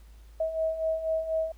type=beating tone pair; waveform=sine; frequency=639 / 643.1 Hz; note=D#5 / E5; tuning=+46 / -43 cents; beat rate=4.1 Hz; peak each=-33 / -27 dBFS; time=0.4-1.52 s; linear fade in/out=5 ms; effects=added 54 Hz sine -48 dBFS peak until 1.57 s + pink hiss -63 dBFS RMS until 1.57 s